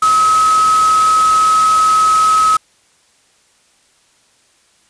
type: tone in noise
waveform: sine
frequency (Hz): 1280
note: D#6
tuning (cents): +49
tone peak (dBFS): -8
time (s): 0.02-2.57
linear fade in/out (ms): 5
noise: white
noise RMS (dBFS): -22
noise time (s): 0.02-2.57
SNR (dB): +11
effects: white hiss -54 dBFS RMS until 4.89 s + resampled to 22050 Hz